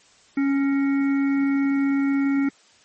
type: harmonic tone with a mistuned harmonic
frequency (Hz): 277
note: C#4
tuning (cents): -1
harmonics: 1 / 3 / 5 / 7 / 8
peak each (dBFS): -18 / -40 / -36 / -38 / -36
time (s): 0.37-2.49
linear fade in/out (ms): 5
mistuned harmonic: 7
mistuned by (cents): -49
effects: white hiss -55 dBFS RMS until 2.84 s + MP3 32 kbps

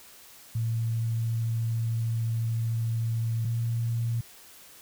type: tone pair in turn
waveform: sine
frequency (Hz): 114.2 / 116.4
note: A#2 / A#2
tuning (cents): -35 / -2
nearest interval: unison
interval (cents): 33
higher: second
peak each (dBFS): -25 / -25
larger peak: neither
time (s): 0.55-3.45 / 3.45-4.21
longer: first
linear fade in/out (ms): 5
effects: white hiss -51 dBFS RMS until 4.81 s

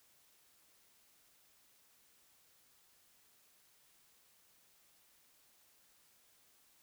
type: silence
effects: white hiss -69 dBFS RMS until 6.82 s

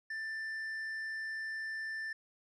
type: tone with tanh clipping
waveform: sine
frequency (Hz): 1774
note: A6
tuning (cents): +14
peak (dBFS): -38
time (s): 0.1-2.13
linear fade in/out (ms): 5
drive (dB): 5
effects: none

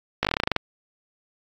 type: slowing click train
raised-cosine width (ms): 0.3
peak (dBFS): -5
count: 12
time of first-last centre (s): 0.23-0.564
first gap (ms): 18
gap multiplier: 1.1
effects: AAC 64 kbps

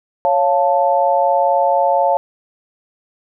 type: chord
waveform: sine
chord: Db augmented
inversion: none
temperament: equal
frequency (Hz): 554.4 / 698.5 / 880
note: Db5 / F5 / A5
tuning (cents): 0 / 0 / 0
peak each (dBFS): -16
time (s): 0.25-2.17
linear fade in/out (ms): 0
effects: none

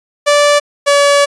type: tone pair in turn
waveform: sawtooth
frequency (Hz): 583 / 570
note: D5 / C#5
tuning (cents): -13 / +48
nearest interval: unison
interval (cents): 39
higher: first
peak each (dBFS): -3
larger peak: neither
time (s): 0.26-0.6 / 0.86-1.26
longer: second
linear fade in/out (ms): 20
effects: resampled to 22050 Hz

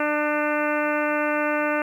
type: harmonic tone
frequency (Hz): 298.7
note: D4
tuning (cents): +29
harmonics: 1 / 2 / 3 / 4 / 5 / 6 / 7 / 8 / 9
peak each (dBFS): -27 / -25 / -31 / -30 / -28 / -34 / -34 / -36 / -35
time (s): 0-1.82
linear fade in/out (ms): 2
effects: 9-bit

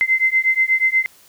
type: beating tone pair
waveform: sine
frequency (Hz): 2065 / 2073.3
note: C7 / C7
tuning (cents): -23 / -16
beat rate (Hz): 8.3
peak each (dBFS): -17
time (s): 0.01-1.06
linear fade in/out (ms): 0
effects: white hiss -50 dBFS RMS until 1.28 s

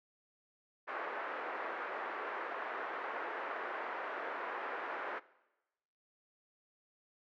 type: band-pass noise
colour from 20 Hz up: white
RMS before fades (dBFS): -41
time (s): 0.87-5.2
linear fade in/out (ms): 20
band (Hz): 370 to 1700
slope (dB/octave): 24
effects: noise-tail reverb RT60 1.0 s tail -20 dB re dry

